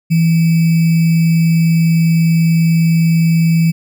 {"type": "tone with sample-and-hold", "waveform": "sine", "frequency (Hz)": 164.81, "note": "E3", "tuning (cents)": 0, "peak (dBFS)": -8, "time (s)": [0.1, 3.72], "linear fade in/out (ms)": 20, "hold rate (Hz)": 2450, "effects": []}